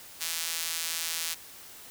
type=tone with high-pass filter; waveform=sawtooth; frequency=164.81 Hz; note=E3; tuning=in tune; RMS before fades=-33 dBFS; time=0.2-1.35 s; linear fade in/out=20 ms; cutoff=3800 Hz; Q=0.56; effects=white hiss -48 dBFS RMS until 1.9 s